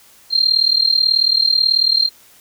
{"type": "tone with amplitude modulation", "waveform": "sine", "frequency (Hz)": 4186, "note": "C8", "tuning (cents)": 0, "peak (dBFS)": -8, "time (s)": [0.3, 2.1], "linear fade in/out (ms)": 50, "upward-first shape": "sine", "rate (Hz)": 38.3, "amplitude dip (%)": 85, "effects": ["white hiss -48 dBFS RMS until 2.4 s"]}